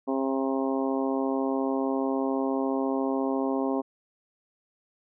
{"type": "harmonic tone with a mistuned harmonic", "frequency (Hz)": 134.3, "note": "C3", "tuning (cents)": 46, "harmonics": [2, 3, 4, 5, 6, 7, 8], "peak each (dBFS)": [-27, -31, -33, -35, -37, -38, -39], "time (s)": [0.07, 3.82], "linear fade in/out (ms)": 20, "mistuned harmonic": 8, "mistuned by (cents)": -16, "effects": []}